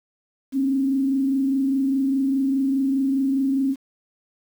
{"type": "tone with frequency modulation", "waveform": "sine", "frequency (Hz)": 270, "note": "C#4", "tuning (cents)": -45, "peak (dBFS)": -18, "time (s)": [0.52, 3.76], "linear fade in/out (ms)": 50, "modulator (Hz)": 24.9, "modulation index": 0.4, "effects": ["8-bit"]}